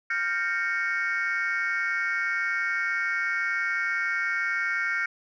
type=chord; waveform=sine; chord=G half-diminished seventh; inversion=third; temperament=equal with one note detuned; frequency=1396.9 / 1568 / 1837.9 / 2217 Hz; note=F6 / G6 / Bb6 / Db7; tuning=0 / 0 / -25 / 0 cents; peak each=-29 dBFS; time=0.1-5.06 s; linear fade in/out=5 ms; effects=tanh soft clip ceiling -19 dBFS